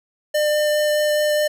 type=tone with vibrato; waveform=square; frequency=600 Hz; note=D5; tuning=37 cents sharp; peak=-17 dBFS; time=0.34-1.48 s; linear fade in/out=10 ms; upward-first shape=triangle; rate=4.8 Hz; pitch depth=8 cents each way; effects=none